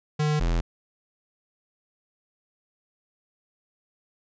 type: tone pair in turn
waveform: square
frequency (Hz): 151.1 / 42.23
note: D3 / E1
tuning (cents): +50 / +43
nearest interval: octave + minor seventh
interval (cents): 2207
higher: first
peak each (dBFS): -22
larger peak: neither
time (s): 0.19-0.4 / 0.4-0.61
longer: neither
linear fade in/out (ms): 10
effects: resampled to 16000 Hz

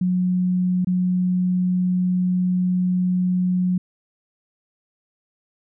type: tone with dropouts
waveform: sine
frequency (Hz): 181.7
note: F#3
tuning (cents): -31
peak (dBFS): -17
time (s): 0.01-3.78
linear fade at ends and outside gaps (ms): 5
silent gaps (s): 0.847-0.87
effects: none

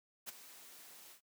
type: noise with ADSR envelope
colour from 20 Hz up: white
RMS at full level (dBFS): -42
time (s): 0.26-1.21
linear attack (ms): 28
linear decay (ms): 16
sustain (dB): -14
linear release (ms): 97
effects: noise-tail reverb RT60 0.1 s tail -23 dB re dry + high-pass 200 Hz 12 dB/octave

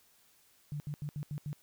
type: tone bursts at uneven times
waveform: sine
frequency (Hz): 146.83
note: D3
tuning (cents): 0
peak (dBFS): -35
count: 6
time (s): 0.72-0.8 / 0.87-0.94 / 1.02-1.09 / 1.16-1.23 / 1.31-1.38 / 1.46-1.53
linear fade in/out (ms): 0
effects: white hiss -66 dBFS RMS until 1.62 s

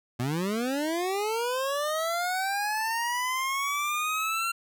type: linear sweep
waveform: 25% pulse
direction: up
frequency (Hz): 115.5 to 1374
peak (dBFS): -23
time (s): 0.19-4.52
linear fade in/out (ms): 10
effects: none

